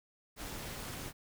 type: noise with amplitude modulation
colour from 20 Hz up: pink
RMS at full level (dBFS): -40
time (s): 0.36-1.13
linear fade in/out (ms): 50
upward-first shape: sine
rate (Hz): 254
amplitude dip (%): 65
effects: none